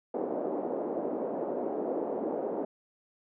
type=band-pass noise; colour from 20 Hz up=white; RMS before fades=-33 dBFS; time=0.14-2.65 s; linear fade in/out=5 ms; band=260 to 600 Hz; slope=24 dB/octave; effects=none